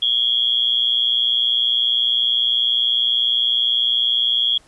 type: tone with amplitude modulation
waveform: sine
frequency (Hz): 3300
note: G#7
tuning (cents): -12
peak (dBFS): -11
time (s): 0.02-4.58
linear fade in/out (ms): 5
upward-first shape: sine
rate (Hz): 120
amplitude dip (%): 95
effects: pink hiss -53 dBFS RMS until 4.67 s + resampled to 24000 Hz